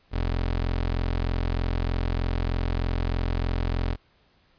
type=tone; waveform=25% pulse; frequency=43.23 Hz; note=F1; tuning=17 cents flat; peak=-20 dBFS; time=0.11-3.97 s; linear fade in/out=50 ms; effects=pink hiss -63 dBFS RMS until 4.58 s + resampled to 11025 Hz